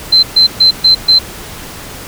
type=tone bursts; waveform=sine; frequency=4092 Hz; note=C8; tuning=39 cents flat; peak=-3 dBFS; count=5; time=0.12-1.19 s; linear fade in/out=10 ms; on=110 ms; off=130 ms; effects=pink hiss -28 dBFS RMS until 2.07 s